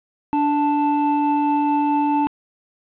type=tone pair together; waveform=triangle; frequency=291.8 / 880 Hz; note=D4 / A5; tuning=-11 / 0 cents; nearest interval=octave + perfect fifth; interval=1911 cents; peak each=-17 dBFS; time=0.33-2.27 s; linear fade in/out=0 ms; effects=resampled to 8000 Hz + 8-bit